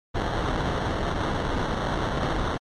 pink noise with sample-and-hold, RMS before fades -26 dBFS, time 0.14-2.58 s, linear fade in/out 20 ms, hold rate 2450 Hz, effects low-pass 4000 Hz 12 dB/octave + MP3 64 kbps

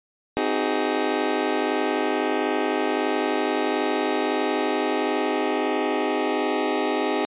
25% pulse chord, Ab dominant seventh, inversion first, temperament just, 259.6 / 311.5 / 373.8 / 415.3 Hz, C4 / Eb4 / Gb4 / Ab4, -13 / +2 / +18 / 0 cents, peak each -25 / -23 / -25 / -22 dBFS, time 0.37-7.25 s, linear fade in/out 0 ms, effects resampled to 8000 Hz

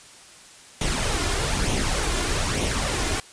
pink noise with flanger, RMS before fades -24 dBFS, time 0.81-3.2 s, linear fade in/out 2 ms, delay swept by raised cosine 0.31 to 2.91 ms, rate 1.1 Hz, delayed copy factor +0.5, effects white hiss -47 dBFS RMS until 3.32 s + resampled to 22050 Hz

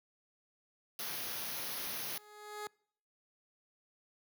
white band-stop noise, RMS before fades -40 dBFS, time 0.99-2.18 s, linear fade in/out 2 ms, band 6400 to 9600 Hz, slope 96 dB/octave
15% pulse tone with exponential growth, 419.5 Hz, G#4, 17 cents sharp, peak -32 dBFS, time 1.75-2.67 s, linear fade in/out 0 ms, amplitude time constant 200 ms
effects noise-tail reverb RT60 0.6 s tail -26 dB re dry + high-pass 100 Hz 12 dB/octave

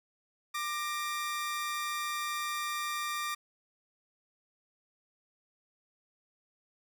sawtooth tone pair together, 1188.8 / 1866 Hz, D6 / A#6, +21 / +1 cents, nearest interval minor sixth, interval 780 cents, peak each -30 / -36 dBFS, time 0.54-3.35 s, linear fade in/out 10 ms, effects none

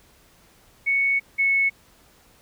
sine tone pair in turn, 2217 / 2202 Hz, C#7 / C#7, 0 / -12 cents, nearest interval unison, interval 12 cents, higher first, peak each -18 / -17 dBFS, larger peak second, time 0.86-1.2 / 1.38-1.7 s, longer first, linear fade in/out 20 ms, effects pink hiss -56 dBFS RMS until 2.41 s

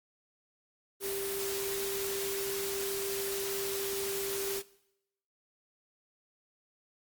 sine tone in noise, 393.7 Hz, G4, 8 cents sharp, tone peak -35 dBFS, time 1-4.63 s, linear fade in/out 50 ms, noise white, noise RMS -37 dBFS, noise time 1-4.63 s, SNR -1 dB, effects noise-tail reverb RT60 0.8 s tail -20 dB re dry + Opus 32 kbps

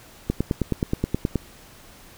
click train, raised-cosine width 3 ms, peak -8 dBFS, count 11, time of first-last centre 0.3-1.357 s, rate 9.46 Hz, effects pink hiss -48 dBFS RMS until 2.17 s

